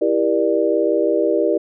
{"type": "chord", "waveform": "sine", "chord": "E half-diminished seventh", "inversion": "none", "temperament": "just", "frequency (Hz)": [329.6, 395.6, 474.7, 593.3], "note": ["E4", "G4", "Bb4", "D5"], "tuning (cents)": [0, 16, 31, 18], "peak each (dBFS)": -20, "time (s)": [0.01, 1.58], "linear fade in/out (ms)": 10, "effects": []}